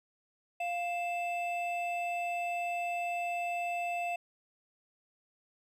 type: tone pair together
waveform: triangle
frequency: 699 / 2639 Hz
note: F5 / E7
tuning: +1 / +1 cents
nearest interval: octave + major seventh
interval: 2300 cents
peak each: -31 / -36 dBFS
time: 0.6-4.16 s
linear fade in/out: 5 ms
effects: none